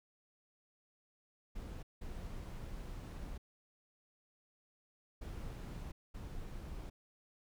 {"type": "noise bursts at uneven times", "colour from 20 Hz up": "brown", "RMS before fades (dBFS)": -45, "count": 4, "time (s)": [[1.55, 1.83], [2.01, 3.38], [5.21, 5.92], [6.14, 6.9]], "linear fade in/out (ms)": 10, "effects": []}